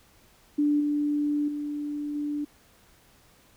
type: tone with level steps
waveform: sine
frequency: 293.7 Hz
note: D4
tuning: in tune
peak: -20 / -23 / -29 / -27 dBFS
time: 0.58-2.45 s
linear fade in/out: 10 ms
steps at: 0.8 / 1.48 / 2.15 s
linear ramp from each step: 5 ms
effects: pink hiss -59 dBFS RMS until 3.56 s